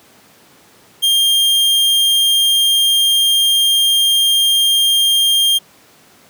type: tone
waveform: 45% pulse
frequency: 3203 Hz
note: G7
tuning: 37 cents sharp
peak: -10 dBFS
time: 1.02-5.59 s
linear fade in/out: 20 ms
effects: pink hiss -47 dBFS RMS until 6.29 s + high-pass 150 Hz 12 dB/octave